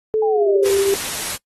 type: tone with pitch glide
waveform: sine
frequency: 435.8 to 395 Hz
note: A4 to G4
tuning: -17 to +13 cents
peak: -14 dBFS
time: 0.14-0.94 s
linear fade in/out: 0 ms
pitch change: -170 cents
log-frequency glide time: 0.31-0.5 s
type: linear sweep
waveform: sine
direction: down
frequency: 830.6 to 474.6 Hz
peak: -22 dBFS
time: 0.22-0.71 s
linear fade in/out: 5 ms
type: noise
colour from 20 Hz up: white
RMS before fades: -25 dBFS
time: 0.64-1.37 s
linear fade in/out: 20 ms
effects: noise-tail reverb RT60 0.1 s tail -22 dB re dry + AAC 32 kbps